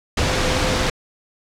sine tone in noise, 512 Hz, C5, 38 cents flat, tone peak -27 dBFS, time 0.2-0.88 s, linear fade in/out 5 ms, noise pink, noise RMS -19 dBFS, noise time 0.17-0.9 s, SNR -11 dB, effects low-pass 6000 Hz 12 dB/octave

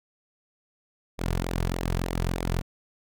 sawtooth tone with flanger, 43.65 Hz, F1, in tune, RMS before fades -28 dBFS, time 1.18-2.62 s, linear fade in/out 20 ms, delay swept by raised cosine 0.64 to 3.84 ms, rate 3.3 Hz, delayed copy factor -0.6, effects none

